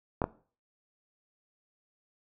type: clicks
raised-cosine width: 1 ms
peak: -13 dBFS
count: 2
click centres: 0.218 / 0.241 s
effects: noise-tail reverb RT60 0.4 s tail -18 dB re dry